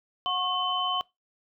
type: tone cluster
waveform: sine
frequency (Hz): 730 / 1090 / 3049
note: F#5 / C#6 / G7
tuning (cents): -24 / -29 / -49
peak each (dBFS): -32 / -29 / -29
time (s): 0.26-1.01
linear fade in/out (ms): 0
effects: noise-tail reverb RT60 0.2 s tail -22 dB re dry